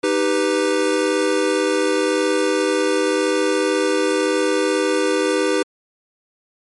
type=chord; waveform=square; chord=Eb augmented; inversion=none; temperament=equal; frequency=311.1 / 392 / 493.9 Hz; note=Eb4 / G4 / B4; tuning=0 / 0 / 0 cents; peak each=-22 / -21 / -21 dBFS; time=0.03-5.63 s; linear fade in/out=10 ms; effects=MP3 48 kbps